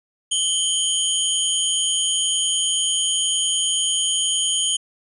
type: tone cluster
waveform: sine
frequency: 3010 / 3181 / 6700 / 9360 Hz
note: F#7 / G7 / G#8 / D9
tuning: +29 / +25 / +14 / -7 cents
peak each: -24 dBFS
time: 0.31-4.77 s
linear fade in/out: 10 ms
effects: none